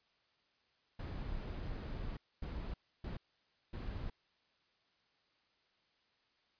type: noise bursts at uneven times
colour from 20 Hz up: brown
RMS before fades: -42 dBFS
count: 4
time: 0.99-2.17 / 2.42-2.74 / 3.04-3.17 / 3.73-4.1 s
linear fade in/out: 5 ms
effects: white hiss -75 dBFS RMS until 6.59 s + resampled to 11025 Hz